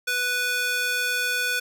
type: tone with high-pass filter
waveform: square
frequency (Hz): 493.9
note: B4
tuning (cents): 0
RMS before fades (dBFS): -25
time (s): 0.07-1.6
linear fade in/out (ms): 10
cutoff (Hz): 1600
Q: 1.4
effects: none